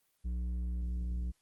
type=tone with tanh clipping; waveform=sine; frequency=60.4 Hz; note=B1; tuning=38 cents flat; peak=-34 dBFS; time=0.24-1.32 s; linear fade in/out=20 ms; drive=8 dB; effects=white hiss -75 dBFS RMS until 1.41 s + Opus 24 kbps